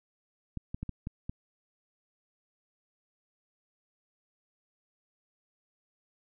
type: clicks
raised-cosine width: 5 ms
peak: -23 dBFS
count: 6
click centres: 0.573 / 0.745 / 0.83 / 0.893 / 1.071 / 1.295 s
effects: none